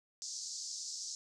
pink band-pass noise, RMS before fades -43 dBFS, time 0.22-1.15 s, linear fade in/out 0 ms, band 4700 to 7300 Hz, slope 48 dB/octave, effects none

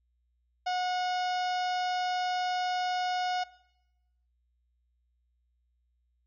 harmonic tone with a mistuned harmonic, 728 Hz, F#5, 28 cents flat, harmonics 1 / 2 / 3 / 4 / 5 / 6 / 7 / 8 / 9, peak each -28 / -39 / -44 / -43 / -46 / -48 / -43 / -53 / -56 dBFS, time 0.66-3.44 s, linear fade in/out 10 ms, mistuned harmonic 8, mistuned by -34 cents, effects noise-tail reverb RT60 0.9 s tail -19 dB re dry + added 60 Hz sine -70 dBFS peak until 6.26 s

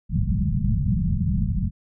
white low-pass noise, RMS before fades -22 dBFS, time 0.09-1.71 s, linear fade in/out 50 ms, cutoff 210 Hz, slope 96 dB/octave, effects none

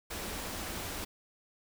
pink band-stop noise, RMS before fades -39 dBFS, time 0.1-1.05 s, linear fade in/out 10 ms, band 110 to 160 Hz, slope 96 dB/octave, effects none

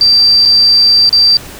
sine tone with dropouts, 4684 Hz, D8, 5 cents flat, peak -4 dBFS, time 0.01-1.37 s, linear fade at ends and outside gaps 1 ms, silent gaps 0.453-0.457 / 1.093-1.128 s, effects pink hiss -30 dBFS RMS until 1.59 s

